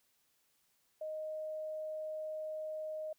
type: tone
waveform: sine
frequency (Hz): 622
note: D#5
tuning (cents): -1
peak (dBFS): -38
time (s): 1.01-3.13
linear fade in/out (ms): 5
effects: white hiss -75 dBFS RMS until 3.18 s